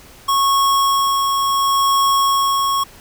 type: tone with tremolo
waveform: square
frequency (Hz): 1100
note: C#6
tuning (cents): -14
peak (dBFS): -13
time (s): 0.28-2.84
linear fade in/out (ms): 10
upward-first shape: sine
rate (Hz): 0.71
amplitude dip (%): 30
effects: pink hiss -43 dBFS RMS until 3 s